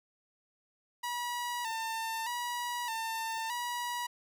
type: tone with vibrato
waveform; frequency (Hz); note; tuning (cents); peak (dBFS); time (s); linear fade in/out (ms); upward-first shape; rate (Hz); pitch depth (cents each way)
sawtooth; 932.3; A#5; 0; -30; 1.03-4.07; 10; square; 0.81; 64
effects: none